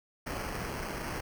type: noise with sample-and-hold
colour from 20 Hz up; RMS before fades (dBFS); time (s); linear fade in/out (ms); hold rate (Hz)
pink; -37; 0.26-1.21; 10; 3675
effects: none